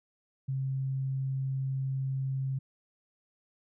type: tone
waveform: sine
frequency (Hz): 133.8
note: C3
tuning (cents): +39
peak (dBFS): -29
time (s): 0.48-2.59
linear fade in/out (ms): 10
effects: none